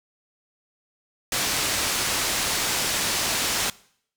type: low-pass noise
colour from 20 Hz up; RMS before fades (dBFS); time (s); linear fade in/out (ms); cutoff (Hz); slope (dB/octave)
white; -25; 1.32-3.7; 2; 7700; 12
type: noise with exponential decay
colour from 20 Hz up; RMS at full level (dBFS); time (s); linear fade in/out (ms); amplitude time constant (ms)
brown; -31; 1.85-1.94; 2; 19
effects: noise-tail reverb RT60 0.6 s tail -21 dB re dry